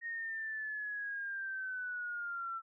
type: linear sweep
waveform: sine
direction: down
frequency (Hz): 1864.7 to 1334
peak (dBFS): -37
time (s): 0.01-2.62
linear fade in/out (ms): 50
effects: none